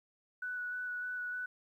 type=tone with vibrato; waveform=sine; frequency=1480 Hz; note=F#6; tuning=in tune; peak=-36 dBFS; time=0.42-1.46 s; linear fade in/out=5 ms; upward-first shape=square; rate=3.3 Hz; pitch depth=10 cents each way; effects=12-bit